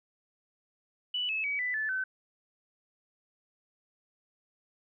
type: tone with pitch steps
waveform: sine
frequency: 2964 / 2595 / 2272 / 1989.7 / 1742.2 / 1525.4 Hz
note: F#7 / E7 / C#7 / B6 / A6 / G6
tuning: +2 / -28 / +42 / +12 / -18 / -48 cents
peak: -29 dBFS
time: 1.14-2.04 s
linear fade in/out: 5 ms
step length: 150 ms
effects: none